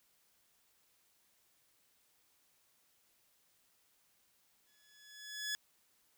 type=tone with exponential growth; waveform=15% pulse; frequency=1700 Hz; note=G#6; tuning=40 cents sharp; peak=-28 dBFS; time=4.67-5.55 s; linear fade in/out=0 ms; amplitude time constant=190 ms; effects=white hiss -73 dBFS RMS until 6.17 s